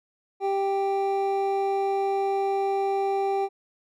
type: tone pair together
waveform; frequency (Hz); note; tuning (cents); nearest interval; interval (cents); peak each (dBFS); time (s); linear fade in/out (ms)
triangle; 392.5 / 786.1; G4 / G5; +2 / +5; octave; 1203; -23 / -24; 0.4-3.49; 50
effects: none